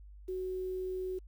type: tone with quantisation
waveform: sine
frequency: 371.4 Hz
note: F#4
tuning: 7 cents sharp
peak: -34 dBFS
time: 0.28-1.19 s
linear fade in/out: 10 ms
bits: 10
effects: added 50 Hz sine -49 dBFS peak until 1.27 s